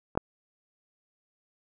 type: clicks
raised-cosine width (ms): 1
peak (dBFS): -28 / -6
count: 2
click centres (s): 0.153 / 0.175
effects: none